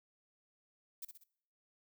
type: noise with echo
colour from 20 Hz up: violet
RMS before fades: -44 dBFS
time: 1.02-1.05 s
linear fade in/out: 5 ms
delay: 63 ms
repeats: 3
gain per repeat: -6 dB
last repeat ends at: 1.239 s
effects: noise-tail reverb RT60 0.7 s tail -23 dB re dry